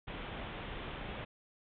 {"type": "low-pass noise", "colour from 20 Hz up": "pink", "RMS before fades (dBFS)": -43, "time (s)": [0.07, 1.25], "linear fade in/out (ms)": 10, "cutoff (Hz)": 3600, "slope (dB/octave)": 96, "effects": []}